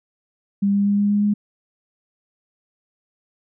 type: tone with pitch steps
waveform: sine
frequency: 199.8 / 201.2 / 202.6 / 204 / 205.4 / 206.8 Hz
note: G3 / G3 / G#3 / G#3 / G#3 / G#3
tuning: +33 / +45 / -43 / -31 / -19 / -7 cents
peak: -15 dBFS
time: 0.62-1.34 s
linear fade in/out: 10 ms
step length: 120 ms
effects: none